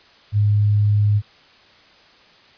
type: tone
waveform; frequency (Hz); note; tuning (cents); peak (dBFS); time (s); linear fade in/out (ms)
sine; 103.83; G#2; 0; -13; 0.32-1.22; 50
effects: white hiss -50 dBFS RMS until 2.57 s + resampled to 11025 Hz